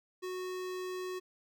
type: tone with notch filter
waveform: square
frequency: 368.1 Hz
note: F#4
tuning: 9 cents flat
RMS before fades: -39 dBFS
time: 0.22-1.2 s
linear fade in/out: 20 ms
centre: 11000 Hz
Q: 1.8
effects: none